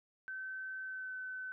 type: tone with pitch glide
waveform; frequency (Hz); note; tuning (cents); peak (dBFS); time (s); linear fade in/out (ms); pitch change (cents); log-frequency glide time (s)
sine; 1535 to 1517.4; G6 to F#6; -37 to +43; -40; 0.28-1.52; 0; -20; 0.83-1.14
effects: none